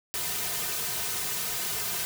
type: noise with comb filter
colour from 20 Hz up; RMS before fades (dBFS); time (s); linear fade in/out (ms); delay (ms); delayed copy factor
white; -31; 0.14-2.05; 0; 3.6; -1
effects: none